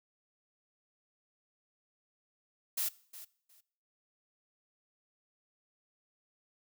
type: noise with echo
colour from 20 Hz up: blue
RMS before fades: -33 dBFS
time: 2.77-2.89 s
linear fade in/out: 10 ms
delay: 360 ms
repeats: 2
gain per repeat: -15 dB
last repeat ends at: 3.61 s
effects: noise-tail reverb RT60 0.6 s tail -21 dB re dry